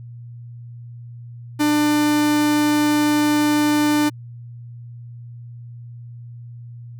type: tone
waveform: 45% pulse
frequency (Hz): 298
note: D4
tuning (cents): +25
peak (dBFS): -15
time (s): 1.59-4.1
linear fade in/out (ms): 20
effects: added 119 Hz sine -34 dBFS peak until 6.99 s